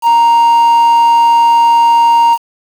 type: tone with quantisation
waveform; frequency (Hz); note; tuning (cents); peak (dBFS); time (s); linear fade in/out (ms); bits
triangle; 932.3; A#5; 0; -3; 0.02-2.38; 50; 5
effects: none